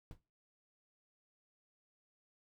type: noise with exponential decay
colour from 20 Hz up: brown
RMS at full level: -43 dBFS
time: 0.11-0.2 s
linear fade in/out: 1 ms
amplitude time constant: 19 ms
effects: noise-tail reverb RT60 0.3 s tail -19 dB re dry